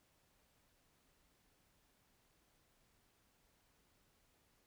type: silence
effects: pink hiss -75 dBFS RMS until 4.66 s